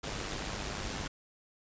pink noise with amplitude modulation, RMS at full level -35 dBFS, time 0.03-1.08 s, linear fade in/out 10 ms, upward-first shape sine, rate 100 Hz, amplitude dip 55%, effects resampled to 16000 Hz

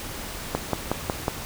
click train, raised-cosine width 1 ms, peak -8 dBFS, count 5, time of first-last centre 0.55-1.281 s, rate 5.47 Hz, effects pink hiss -35 dBFS RMS until 1.45 s

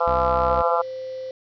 harmonic tone, 169.7 Hz, F3, 49 cents flat, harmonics 3 / 4 / 5 / 6 / 7 / 8, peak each -23 / -24 / -25 / -26 / -26 / -27 dBFS, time 0-0.82 s, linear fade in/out 10 ms
sawtooth tone, 64.3 Hz, C2, 30 cents flat, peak -24 dBFS, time 0.07-0.62 s, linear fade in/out 0 ms
sine tone with pitch glide, 523.3 to 519.7 Hz, C5 to C5, 0 to -12 cents, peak -29 dBFS, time 0.49-1.31 s, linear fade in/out 2 ms, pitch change -12 cents, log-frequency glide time 0.71-0.85 s
effects resampled to 11025 Hz + 8-bit

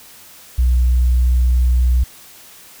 sine tone, 61.74 Hz, B1, in tune, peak -9 dBFS, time 0.58-2.04 s, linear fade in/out 10 ms, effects tanh soft clip ceiling -8 dBFS + white hiss -42 dBFS RMS until 2.8 s

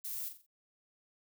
violet noise with echo, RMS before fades -40 dBFS, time 0.04-0.29 s, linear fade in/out 10 ms, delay 44 ms, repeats 4, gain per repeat -8 dB, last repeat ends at 0.466 s, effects none

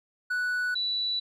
triangle / sine tone pair in turn, 1480 / 3951 Hz, F#6 / B7, 0 / 0 cents, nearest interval octave + perfect fourth, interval 1700 cents, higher second, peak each -24 / -26 dBFS, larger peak first, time 0.3-0.75 / 0.75-1.2 s, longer neither, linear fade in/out 10 ms, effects none

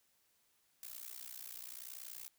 blue noise with amplitude modulation, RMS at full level -45 dBFS, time 0.83-2.28 s, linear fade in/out 0 ms, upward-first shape sine, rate 60.8 Hz, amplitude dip 95%, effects white hiss -75 dBFS RMS until 2.38 s

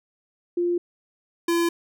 sine / square tone pair in turn, 349.2 / 339.8 Hz, F4 / F4, 0 / -47 cents, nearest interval unison, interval 47 cents, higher first, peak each -20 dBFS, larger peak neither, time 0.57-0.78 / 1.48-1.69 s, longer neither, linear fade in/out 5 ms, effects none

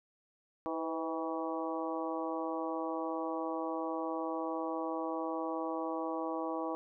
harmonic tone with a mistuned harmonic, 161.4 Hz, E3, 36 cents flat, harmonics 2 / 3 / 4 / 5 / 6 / 7, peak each -38 / -40 / -41 / -42 / -43 / -43 dBFS, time 0.66-6.75 s, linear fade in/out 0 ms, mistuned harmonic 3, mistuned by +49 cents, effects none

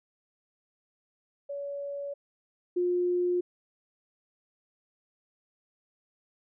sine tone pair in turn, 566 / 355.8 Hz, C#5 / F4, +36 / +32 cents, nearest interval minor sixth, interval 804 cents, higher first, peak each -33 / -24 dBFS, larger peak second, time 1.49-2.14 / 2.76-3.41 s, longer neither, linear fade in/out 10 ms, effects none

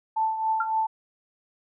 sine tone with tremolo, 882 Hz, A5, 4 cents sharp, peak -20 dBFS, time 0.16-0.87 s, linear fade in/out 10 ms, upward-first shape triangle, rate 3.6 Hz, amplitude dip 65%
sine tone with exponential decay, 1375 Hz, F6, 27 cents flat, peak -20 dBFS, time 0.6-0.72 s, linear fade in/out 5 ms, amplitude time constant 25 ms
effects none

